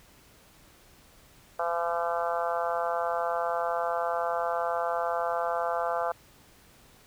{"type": "harmonic tone", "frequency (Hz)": 170, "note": "F3", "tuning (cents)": -46, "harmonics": [3, 4, 5, 6, 7, 8, 9], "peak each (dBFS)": [-33, -30, -34, -37, -35, -37, -42], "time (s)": [1.59, 6.12], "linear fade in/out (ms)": 5, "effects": ["pink hiss -57 dBFS RMS until 7.06 s"]}